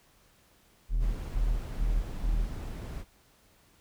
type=tone bursts; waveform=triangle; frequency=40 Hz; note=D#1; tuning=49 cents sharp; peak=-22 dBFS; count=4; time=0.89-2.48 s; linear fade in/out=50 ms; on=270 ms; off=170 ms
type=noise; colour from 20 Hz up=brown; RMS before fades=-38 dBFS; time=0.99-3.05 s; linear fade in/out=50 ms
effects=pink hiss -63 dBFS RMS until 3.8 s